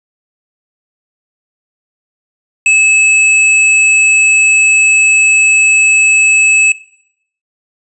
square tone, 2600 Hz, E7, 24 cents flat, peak -6 dBFS, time 2.66-6.72 s, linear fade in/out 2 ms, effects noise-tail reverb RT60 0.7 s tail -18 dB re dry + resampled to 22050 Hz

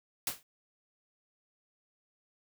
white noise with exponential decay, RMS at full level -29 dBFS, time 0.27-0.43 s, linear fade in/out 2 ms, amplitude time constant 33 ms, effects none

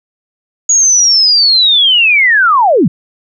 sine linear sweep, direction down, 6760 to 130.81 Hz, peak -5 dBFS, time 0.69-2.88 s, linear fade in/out 5 ms, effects none

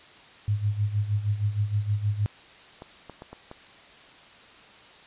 sine tone with tremolo, 103.83 Hz, G#2, in tune, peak -20 dBFS, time 0.48-2.26 s, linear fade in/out 0 ms, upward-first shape sine, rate 6.4 Hz, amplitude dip 75%
clicks, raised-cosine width 1 ms, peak -26 dBFS, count 5, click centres 2.821 / 3.097 / 3.221 / 3.33 / 3.514 s
effects white hiss -50 dBFS RMS until 5.06 s + resampled to 8000 Hz

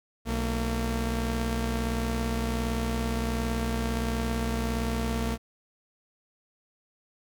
sawtooth tone pair together, 61.4 / 228 Hz, B1 / A#3, -9 / -38 cents, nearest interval octave + major seventh, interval 2271 cents, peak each -25 / -26 dBFS, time 0.25-5.38 s, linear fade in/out 50 ms, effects none

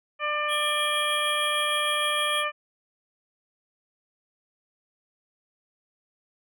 harmonic tone, 596 Hz, D5, 25 cents sharp, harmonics 1 / 2 / 3 / 4 / 5, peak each -32 / -28 / -32 / -31 / -37 dBFS, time 0.19-2.52 s, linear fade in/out 50 ms
square tone with tremolo, 3272 Hz, G#7, 26 cents flat, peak -27 dBFS, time 0.48-2.45 s, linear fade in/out 50 ms, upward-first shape sine, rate 6.5 Hz, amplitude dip 25%
effects none

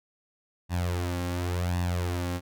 sawtooth tone with flanger, 88.4 Hz, F2, 22 cents sharp, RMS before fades -29 dBFS, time 0.69-2.41 s, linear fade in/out 50 ms, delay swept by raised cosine 1.1 to 3.7 ms, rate 0.91 Hz, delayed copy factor +0.7, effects none

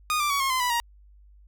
sawtooth tone with pitch steps, 1232 / 1178.4 / 1127.1 / 1078.1 / 1031.2 / 986.3 / 943.4 Hz, D#6 / D6 / C#6 / C#6 / C6 / B5 / A#5, -17 / +6 / +28 / -49 / -26 / -3 / +20 cents, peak -19 dBFS, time 0.1-0.8 s, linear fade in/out 0 ms, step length 100 ms, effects added 50 Hz sine -50 dBFS peak until 1.47 s

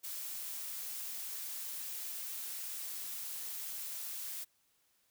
blue noise, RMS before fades -42 dBFS, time 0.03-4.45 s, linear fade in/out 20 ms, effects white hiss -74 dBFS RMS until 5.1 s

